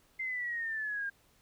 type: exponential sweep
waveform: sine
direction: down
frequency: 2093 to 1598 Hz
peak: -33 dBFS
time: 0.19-1.1 s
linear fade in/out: 10 ms
effects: pink hiss -67 dBFS RMS until 1.41 s